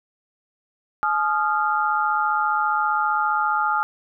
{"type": "tone cluster", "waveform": "sine", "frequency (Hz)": [851, 1232, 1387], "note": ["G#5", "D#6", "F6"], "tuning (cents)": [42, -17, -12], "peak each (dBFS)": -23, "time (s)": [1.03, 3.83], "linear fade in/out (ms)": 0, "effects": []}